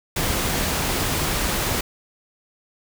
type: noise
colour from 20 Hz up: pink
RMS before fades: -23 dBFS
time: 0.16-1.81 s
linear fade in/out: 5 ms
effects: none